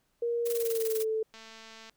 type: tone with pitch glide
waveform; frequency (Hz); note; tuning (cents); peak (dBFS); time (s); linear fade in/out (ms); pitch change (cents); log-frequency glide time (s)
sine; 471 to 439.5; A#4 to A4; +18 to -2; -27; 0.22-1.23; 5; -120; 0.52-0.97
type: noise with tremolo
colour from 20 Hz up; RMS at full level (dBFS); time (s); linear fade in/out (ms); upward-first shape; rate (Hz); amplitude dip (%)
blue; -36; 0.45-1.05; 20; square; 20; 70
type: click train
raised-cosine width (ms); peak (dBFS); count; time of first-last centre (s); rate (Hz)
0.2; -32; 125; 1.34-1.896; 223
effects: pink hiss -74 dBFS RMS until 1.96 s